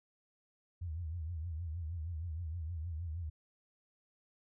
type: tone with vibrato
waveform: sine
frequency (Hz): 82.41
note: E2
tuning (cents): 0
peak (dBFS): -37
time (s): 0.81-3.3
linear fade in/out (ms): 10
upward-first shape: triangle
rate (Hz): 6.4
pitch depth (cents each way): 160
effects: none